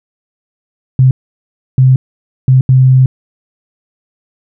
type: tone bursts at uneven times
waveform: sine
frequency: 130.1 Hz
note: C3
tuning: 9 cents flat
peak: -3 dBFS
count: 4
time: 0.99-1.11 / 1.78-1.96 / 2.48-2.61 / 2.69-3.06 s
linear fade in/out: 2 ms
effects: none